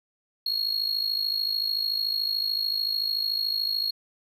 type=tone with amplitude modulation; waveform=triangle; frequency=4299 Hz; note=C8; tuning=46 cents sharp; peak=-20 dBFS; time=0.46-3.91 s; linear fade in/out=5 ms; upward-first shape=sine; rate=53.6 Hz; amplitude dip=75%; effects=none